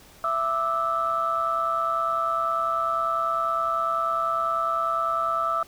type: tone cluster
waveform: sine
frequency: 665 / 1183 / 1313 Hz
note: E5 / D6 / E6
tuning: +15 / +12 / -7 cents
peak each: -29 / -27 / -24 dBFS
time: 0.24-5.63 s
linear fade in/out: 2 ms
effects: tanh soft clip ceiling -13 dBFS + pink hiss -51 dBFS RMS until 5.67 s